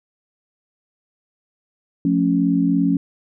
sine chord, F augmented, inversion none, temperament equal with one note detuned, 176.85 / 220 / 277.2 Hz, F3 / A3 / C#4, +22 / 0 / 0 cents, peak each -19 / -23 / -17 dBFS, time 2.05-2.97 s, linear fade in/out 2 ms, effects none

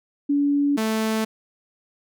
sine / sawtooth tone pair in turn, 285.7 / 219.9 Hz, D4 / A3, -48 / -1 cents, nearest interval perfect fourth, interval 453 cents, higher first, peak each -17 dBFS, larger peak neither, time 0.29-0.77 / 0.77-1.25 s, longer neither, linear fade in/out 10 ms, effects none

